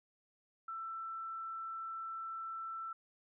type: tone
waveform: sine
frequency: 1333 Hz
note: E6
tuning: 19 cents sharp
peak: -40 dBFS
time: 0.68-2.93 s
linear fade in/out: 5 ms
effects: none